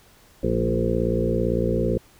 harmonic tone with a mistuned harmonic, 57.8 Hz, A#1, 14 cents flat, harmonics 1 / 2 / 3 / 4 / 6 / 7 / 8 / 9, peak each -28 / -28 / -28 / -28 / -28 / -28 / -28 / -28 dBFS, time 0.43-1.98 s, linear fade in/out 5 ms, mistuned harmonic 3, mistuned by +18 cents, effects pink hiss -54 dBFS RMS until 2.19 s

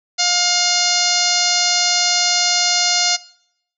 harmonic tone, 710 Hz, F5, 28 cents sharp, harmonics 1 / 2 / 3 / 4 / 5 / 6 / 7 / 8 / 9 / 10, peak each -24 / -27 / -24 / -26 / -25 / -19 / -21 / -24 / -22 / -28 dBFS, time 0.18-3.17 s, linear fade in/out 20 ms, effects noise-tail reverb RT60 0.7 s tail -21 dB re dry

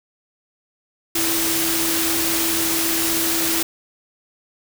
sine tone in noise, 329.6 Hz, E4, in tune, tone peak -25 dBFS, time 1.15-3.63 s, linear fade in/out 5 ms, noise white, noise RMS -21 dBFS, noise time 1.15-3.63 s, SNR -7 dB, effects none

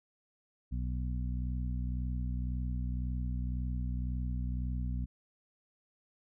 harmonic tone, 61.9 Hz, B1, 5 cents sharp, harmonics 1 / 2 / 3 / 4, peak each -33 / -39 / -43 / -45 dBFS, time 0.71-5.06 s, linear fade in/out 20 ms, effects none

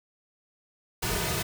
pink noise with comb filter, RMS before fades -29 dBFS, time 1.02-1.43 s, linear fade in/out 10 ms, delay 3.7 ms, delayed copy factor -0.8, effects none

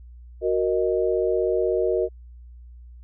sine chord, D# minor, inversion first, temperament equal, 370 / 466.2 / 622.3 Hz, F#4 / A#4 / D#5, 0 / 0 / 0 cents, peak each -23 / -23 / -26 dBFS, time 0.41-2.09 s, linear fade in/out 50 ms, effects added 60 Hz sine -41 dBFS peak until 3.03 s

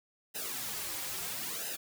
white noise with flanger, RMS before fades -38 dBFS, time 0.34-1.77 s, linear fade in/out 20 ms, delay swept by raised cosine 0.88 to 4.58 ms, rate 0.75 Hz, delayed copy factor -0.9, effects none

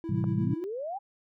triangle tone with tremolo, 329.6 Hz, E4, in tune, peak -31 dBFS, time 0.04-0.64 s, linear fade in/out 0 ms, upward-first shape sine, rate 8.5 Hz, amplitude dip 60%
sine chord, A minor seventh, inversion none, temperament equal, 110 / 130.81 / 164.81 / 196 Hz, A2 / C3 / E3 / G3, 0 / 0 / 0 / 0 cents, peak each -31 dBFS, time 0.09-0.54 s, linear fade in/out 5 ms
click, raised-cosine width 1 ms, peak -25 dBFS, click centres 0.241 s
sine exponential sweep, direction up, 181 to 831 Hz, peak -32 dBFS, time 0.32-0.99 s, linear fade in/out 20 ms
effects none

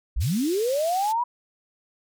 sine linear sweep, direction up, 38.89 to 989 Hz, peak -21 dBFS, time 0.16-1.24 s, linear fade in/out 10 ms
pink band-pass noise, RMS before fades -38 dBFS, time 0.2-1.13 s, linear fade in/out 20 ms, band 3700 to 15000 Hz, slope 12 dB/octave
effects none

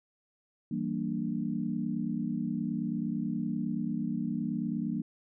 sine chord, E half-diminished seventh, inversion none, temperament equal with one note detuned, 164.81 / 194.19 / 233.1 / 293.7 Hz, E3 / G3 / Bb3 / D4, 0 / -16 / 0 / 0 cents, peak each -37 / -35 / -33 / -37 dBFS, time 0.71-5.02 s, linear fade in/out 5 ms, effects none

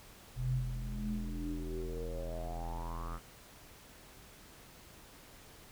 square tone with low-pass filter sweep, 41.71 Hz, E1, 21 cents sharp, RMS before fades -38 dBFS, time 0.35-3.2 s, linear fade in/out 50 ms, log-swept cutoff 110 to 1300 Hz, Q 9, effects pink hiss -56 dBFS RMS until 5.71 s

